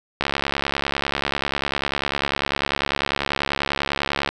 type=click train; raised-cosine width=0.3 ms; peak=-5 dBFS; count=287; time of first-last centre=0.21-4.29 s; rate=70.1 Hz; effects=none